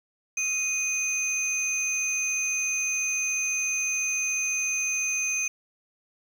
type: tone pair together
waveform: sine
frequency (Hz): 2485 / 6257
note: D#7 / G8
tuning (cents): -3 / -4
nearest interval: octave + major third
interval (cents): 1599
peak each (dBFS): -26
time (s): 0.37-5.48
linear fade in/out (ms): 5
effects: tanh soft clip ceiling -20 dBFS + 8-bit